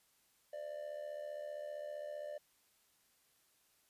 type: tone with amplitude modulation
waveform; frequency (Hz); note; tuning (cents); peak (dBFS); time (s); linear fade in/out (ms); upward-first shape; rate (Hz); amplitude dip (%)
triangle; 594; D5; +20; -37; 0.53-2.38; 5; sine; 75.3; 70
effects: white hiss -73 dBFS RMS until 3.89 s + resampled to 32000 Hz